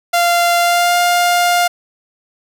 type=tone with pitch glide; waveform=sawtooth; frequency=693 to 703.9 Hz; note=F5 to F5; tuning=-14 to +13 cents; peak=-7 dBFS; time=0.13-1.68 s; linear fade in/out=10 ms; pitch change=+27 cents; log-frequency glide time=0.59-0.97 s; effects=none